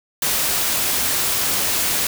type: noise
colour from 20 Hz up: white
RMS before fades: -20 dBFS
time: 0.22-2.07 s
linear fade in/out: 2 ms
effects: none